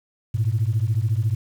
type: beating tone pair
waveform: sine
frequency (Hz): 103.83 / 117.83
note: G#2 / A#2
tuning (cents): 0 / +19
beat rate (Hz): 14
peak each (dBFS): -20 / -21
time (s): 0.34-1.35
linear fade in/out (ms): 10
effects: tanh soft clip ceiling -13 dBFS + 8-bit